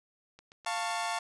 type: click train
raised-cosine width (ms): 0.2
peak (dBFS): -35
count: 6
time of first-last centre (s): 0.39-1.034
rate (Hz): 7.76
type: chord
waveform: sawtooth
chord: F augmented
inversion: none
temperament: equal with one note detuned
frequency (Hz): 698.5 / 891.3 / 1108.7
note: F5 / A5 / C#6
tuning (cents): 0 / +22 / 0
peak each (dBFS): -31 / -31 / -34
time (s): 0.66-1.19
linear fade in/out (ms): 5
effects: resampled to 24000 Hz